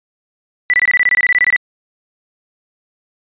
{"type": "tone bursts", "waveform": "sine", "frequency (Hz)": 1975.5, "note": "B6", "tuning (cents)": 0, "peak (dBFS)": -8, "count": 15, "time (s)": [0.7, 1.562], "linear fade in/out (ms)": 0, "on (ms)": 36, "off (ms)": 23, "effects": ["resampled to 8000 Hz"]}